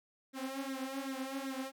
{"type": "tone with flanger", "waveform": "sawtooth", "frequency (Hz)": 267.9, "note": "C4", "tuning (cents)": 41, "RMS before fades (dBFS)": -40, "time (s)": [0.33, 1.72], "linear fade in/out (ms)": 50, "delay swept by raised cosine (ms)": [0.51, 5.41], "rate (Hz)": 2.6, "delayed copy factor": 0.85, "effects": []}